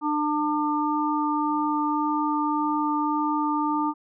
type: harmonic tone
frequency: 299.7 Hz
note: D4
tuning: 35 cents sharp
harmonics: 1 / 3 / 4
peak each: -25 / -26 / -28 dBFS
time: 0.01-3.94 s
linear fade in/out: 50 ms
effects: none